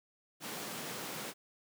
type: high-pass noise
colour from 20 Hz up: pink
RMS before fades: -42 dBFS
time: 0.4-1.34 s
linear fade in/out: 50 ms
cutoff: 160 Hz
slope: 24 dB/octave
effects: none